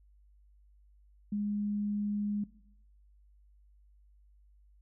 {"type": "tone", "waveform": "sine", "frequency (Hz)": 206.4, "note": "G#3", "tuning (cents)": -10, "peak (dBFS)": -30, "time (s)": [1.32, 2.44], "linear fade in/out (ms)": 5, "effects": ["noise-tail reverb RT60 0.8 s tail -19 dB re dry", "added 50 Hz sine -59 dBFS peak until 4.81 s"]}